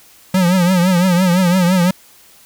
square tone with vibrato, 180.6 Hz, F#3, 42 cents flat, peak -11 dBFS, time 0.34-1.91 s, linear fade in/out 5 ms, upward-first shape triangle, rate 5.9 Hz, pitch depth 110 cents each way, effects white hiss -46 dBFS RMS until 2.45 s

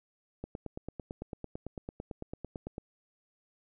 click train, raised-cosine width 2 ms, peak -25 dBFS, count 22, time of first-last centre 0.44-2.781 s, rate 8.97 Hz, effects none

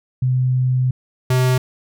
sine / square tone pair in turn, 127.8 / 127.8 Hz, C3 / C3, -40 / -40 cents, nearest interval unison, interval 0 cents, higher neither, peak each -14 dBFS, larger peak neither, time 0.22-0.91 / 1.3-1.58 s, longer first, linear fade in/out 5 ms, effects none

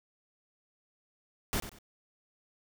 pink noise with echo, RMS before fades -31 dBFS, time 1.53-1.6 s, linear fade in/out 0 ms, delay 93 ms, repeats 2, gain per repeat -12 dB, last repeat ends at 1.786 s, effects none

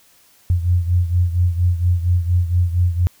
sine beating tone pair, 87.31 / 91.61 Hz, F2 / F#2, 0 / -17 cents, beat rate 4.3 Hz, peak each -15 / -20 dBFS, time 0.5-3.07 s, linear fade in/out 0 ms, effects white hiss -53 dBFS RMS until 3.2 s

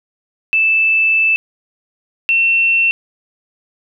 sine tone pair in turn, 2637 / 2700 Hz, E7 / E7, 0 / +41 cents, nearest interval unison, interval 41 cents, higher second, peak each -10 dBFS, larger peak neither, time 0.53-1.36 / 2.29-2.91 s, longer first, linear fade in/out 0 ms, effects none

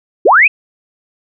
sine linear sweep, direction up, 286.3 to 2639 Hz, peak -4 dBFS, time 0.25-0.48 s, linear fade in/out 10 ms, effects none

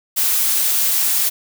blue noise, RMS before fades -17 dBFS, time 0.16-1.3 s, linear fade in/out 20 ms, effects none

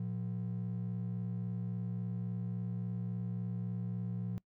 triangle ring-modulated tone, 146.83 Hz, D3, in tune, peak -29 dBFS, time 0-4.38 s, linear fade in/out 0 ms, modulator 31.8 Hz, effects noise-tail reverb RT60 0.1 s tail -24 dB re dry + tanh soft clip ceiling -28 dBFS

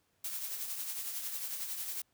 blue noise with tremolo, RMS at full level -37 dBFS, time 0.24-2.02 s, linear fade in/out 5 ms, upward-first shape triangle, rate 11 Hz, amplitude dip 50%, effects pink hiss -75 dBFS RMS until 2.13 s + high-pass 60 Hz 12 dB/octave

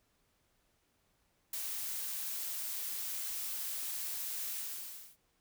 blue noise with ADSR envelope, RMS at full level -37 dBFS, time 1.53-5.17 s, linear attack 4 ms, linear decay 25 ms, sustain -2 dB, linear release 610 ms, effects pink hiss -75 dBFS RMS until 5.4 s

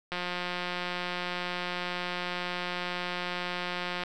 click train, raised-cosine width 0.3 ms, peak -17 dBFS, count 698, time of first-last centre 0.12-4.036 s, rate 178 Hz, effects none

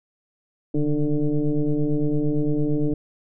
sine tone with frequency modulation, 151.4 Hz, D#3, 47 cents flat, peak -18 dBFS, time 0.74-2.94 s, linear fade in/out 5 ms, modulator 147 Hz, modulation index 1.8, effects none

